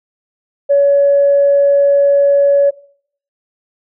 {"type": "tone", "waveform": "sine", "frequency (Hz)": 564, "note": "C#5", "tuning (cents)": 30, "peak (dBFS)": -6, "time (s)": [0.69, 2.71], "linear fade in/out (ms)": 20, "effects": ["noise-tail reverb RT60 0.6 s tail -21 dB re dry", "tanh soft clip ceiling -2 dBFS"]}